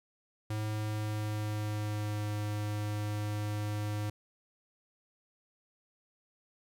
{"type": "tone with pitch glide", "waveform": "square", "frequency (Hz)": [107.3, 104.91], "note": ["A2", "G#2"], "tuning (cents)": [-43, 18], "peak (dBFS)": -33, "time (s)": [0.5, 4.1], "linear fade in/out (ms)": 5, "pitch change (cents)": -39, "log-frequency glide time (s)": [0.67, 2.29], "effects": ["12-bit"]}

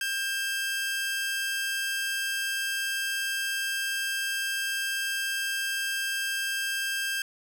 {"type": "tone pair together", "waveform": "sawtooth", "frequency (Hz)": [1594.3, 2637], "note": ["G6", "E7"], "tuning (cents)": [29, 0], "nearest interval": "major sixth", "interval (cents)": 871, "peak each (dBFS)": [-25, -32], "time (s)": [0.01, 7.22], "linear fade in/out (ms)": 2, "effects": []}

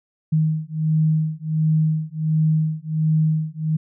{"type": "beating tone pair", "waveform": "sine", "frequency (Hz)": [156.1, 157.5], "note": ["D#3", "D#3"], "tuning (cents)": [6, 21], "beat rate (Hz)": 1.4, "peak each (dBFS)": -20, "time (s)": [0.32, 3.77], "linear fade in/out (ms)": 10, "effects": []}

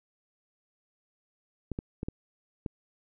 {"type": "clicks", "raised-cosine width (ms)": 3, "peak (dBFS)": -20, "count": 5, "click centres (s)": [1.717, 1.789, 2.031, 2.085, 2.662], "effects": []}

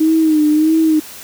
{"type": "tone with vibrato", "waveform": "sine", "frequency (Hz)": 311.1, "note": "D#4", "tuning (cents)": 0, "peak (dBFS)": -9, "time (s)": [0, 1], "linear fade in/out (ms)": 10, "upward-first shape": "sine", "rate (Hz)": 1.6, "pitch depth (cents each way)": 59, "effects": ["white hiss -34 dBFS RMS until 1.23 s"]}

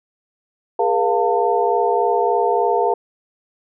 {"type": "tone cluster", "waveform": "sine", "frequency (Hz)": [411.1, 474.5, 700, 898], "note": ["G#4", "A#4", "F5", "A5"], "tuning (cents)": [-18, 31, 4, 35], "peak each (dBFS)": -20, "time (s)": [0.79, 2.94], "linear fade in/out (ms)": 5, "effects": []}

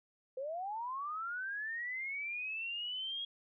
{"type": "linear sweep", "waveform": "sine", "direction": "up", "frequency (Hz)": [503, 3300], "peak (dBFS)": -37, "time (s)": [0.37, 3.25], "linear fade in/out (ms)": 5, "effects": []}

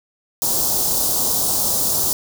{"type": "band-stop noise", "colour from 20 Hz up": "white", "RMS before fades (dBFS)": -19, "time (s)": [0.42, 2.13], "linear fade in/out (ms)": 0, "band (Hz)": [990, 4500], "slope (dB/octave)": 24, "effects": []}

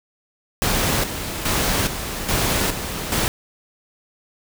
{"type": "noise with tremolo", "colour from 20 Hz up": "pink", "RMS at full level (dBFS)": -20, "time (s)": [0.62, 3.28], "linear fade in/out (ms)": 0, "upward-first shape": "square", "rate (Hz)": 1.2, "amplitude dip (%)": 60, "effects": []}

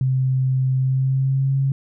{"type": "tone with pitch glide", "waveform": "sine", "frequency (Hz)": [130.7, 135.94], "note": ["C3", "C#3"], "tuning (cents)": [-1, -33], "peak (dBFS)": -16, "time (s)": [0.01, 1.72], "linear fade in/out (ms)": 2, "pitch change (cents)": 68, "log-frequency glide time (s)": [0.77, 1.56], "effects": []}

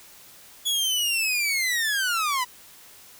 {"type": "linear sweep", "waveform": "sawtooth", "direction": "down", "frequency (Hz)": [3405, 964], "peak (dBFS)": -19, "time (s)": [0.65, 2.45], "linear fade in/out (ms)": 20, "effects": ["white hiss -49 dBFS RMS until 3.19 s"]}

